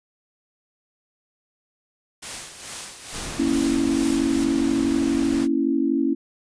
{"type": "noise with tremolo", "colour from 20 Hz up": "white", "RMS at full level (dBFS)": -32, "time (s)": [2.22, 4.45], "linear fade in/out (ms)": 10, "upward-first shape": "sine", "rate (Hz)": 2.3, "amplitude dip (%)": 60}
{"type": "noise", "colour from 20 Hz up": "pink", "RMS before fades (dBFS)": -33, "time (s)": [3.11, 5.48], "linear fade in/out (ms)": 50}
{"type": "chord", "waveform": "sine", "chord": "A# diminished", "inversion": "none", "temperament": "equal", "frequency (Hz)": [233.1, 277.2, 329.6], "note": ["A#3", "C#4", "E4"], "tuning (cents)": [0, 0, 0], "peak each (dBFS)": [-26, -21, -23], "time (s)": [3.38, 6.15], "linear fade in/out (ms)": 20}
{"effects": ["resampled to 22050 Hz"]}